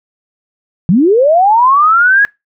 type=linear sweep; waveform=sine; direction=up; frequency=155.2 to 1683 Hz; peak=-5 dBFS; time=0.89-2.25 s; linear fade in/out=0 ms; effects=noise-tail reverb RT60 0.2 s tail -23 dB re dry